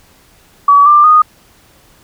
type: tone with pitch steps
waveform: sine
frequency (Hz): 1140 / 1186.4 / 1234.6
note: C#6 / D6 / D#6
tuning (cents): +48 / +17 / -14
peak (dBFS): -3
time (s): 0.68-1.22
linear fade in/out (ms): 5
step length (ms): 180
effects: pink hiss -47 dBFS RMS until 2.03 s